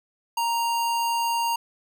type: tone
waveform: square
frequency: 932.3 Hz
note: A#5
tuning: in tune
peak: -23 dBFS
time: 0.37-1.56 s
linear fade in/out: 5 ms
effects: none